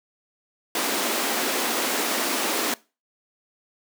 pink high-pass noise, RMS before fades -25 dBFS, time 0.75-2.74 s, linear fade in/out 2 ms, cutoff 230 Hz, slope 48 dB/octave, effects noise-tail reverb RT60 0.3 s tail -22 dB re dry

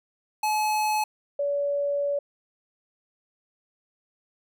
square / sine tone pair in turn, 855 / 570.6 Hz, A5 / C#5, -50 / +50 cents, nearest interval perfect fifth, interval 700 cents, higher first, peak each -23 dBFS, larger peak neither, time 0.43-1.04 / 1.39-2.19 s, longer second, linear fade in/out 5 ms, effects none

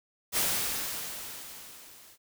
white noise with level ramp, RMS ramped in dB -26 to -55 dBFS, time 0.32-2.18 s, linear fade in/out 50 ms, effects none

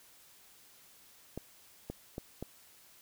clicks, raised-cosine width 2 ms, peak -25 dBFS, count 4, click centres 1.376 / 1.9 / 2.181 / 2.426 s, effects white hiss -60 dBFS RMS until 3.01 s

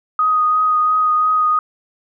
sine tone with vibrato, 1247 Hz, D#6, 3 cents sharp, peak -12 dBFS, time 0.19-1.59 s, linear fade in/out 2 ms, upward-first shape triangle, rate 2.9 Hz, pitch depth 16 cents each way, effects none

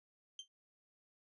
35% pulse tone with exponential decay, 3136 Hz, G7, in tune, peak -39 dBFS, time 0.39-0.48 s, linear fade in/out 2 ms, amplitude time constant 18 ms, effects resampled to 24000 Hz

